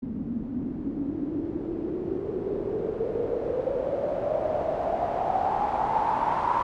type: noise with low-pass filter sweep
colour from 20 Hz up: white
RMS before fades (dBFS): -28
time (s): 0.02-6.63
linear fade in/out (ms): 10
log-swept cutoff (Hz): 230 to 1000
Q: 8
effects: none